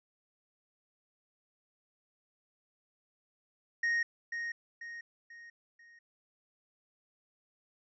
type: tone with echo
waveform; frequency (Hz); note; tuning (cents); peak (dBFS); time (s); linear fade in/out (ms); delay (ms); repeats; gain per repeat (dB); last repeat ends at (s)
triangle; 1864.7; A#6; 0; -26; 3.83-4.03; 5; 490; 4; -7; 5.99
effects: resampled to 16000 Hz